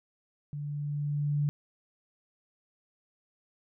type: tone with level ramp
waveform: sine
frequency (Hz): 146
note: D3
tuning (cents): -10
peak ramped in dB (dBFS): -34 to -24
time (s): 0.53-1.49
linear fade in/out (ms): 0
effects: none